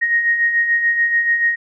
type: beating tone pair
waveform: sine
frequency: 1864.7 / 1871.6 Hz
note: A#6 / A#6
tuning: 0 / +6 cents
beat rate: 6.9 Hz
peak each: -23 / -14 dBFS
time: 0.01-1.56 s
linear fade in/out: 20 ms
effects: none